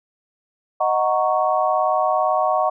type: chord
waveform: sine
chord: D# minor seventh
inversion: none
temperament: equal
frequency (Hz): 622.3 / 740 / 932.3 / 1108.7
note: D#5 / F#5 / A#5 / C#6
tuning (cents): 0 / 0 / 0 / 0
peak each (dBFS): -21 / -20 / -26 / -22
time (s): 0.8-2.7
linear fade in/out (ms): 10
effects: none